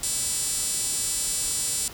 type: tone with high-pass filter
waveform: 5% pulse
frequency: 329.6 Hz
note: E4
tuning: in tune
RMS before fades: -27 dBFS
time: 0.03-1.88 s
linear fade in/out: 2 ms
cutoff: 6900 Hz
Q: 8.9
effects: pink hiss -42 dBFS RMS until 1.93 s